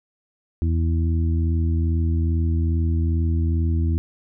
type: harmonic tone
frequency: 82.41 Hz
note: E2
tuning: in tune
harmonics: 1 / 2 / 3 / 4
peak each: -18 / -30 / -30 / -32 dBFS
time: 0.62-3.98 s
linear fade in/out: 0 ms
effects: none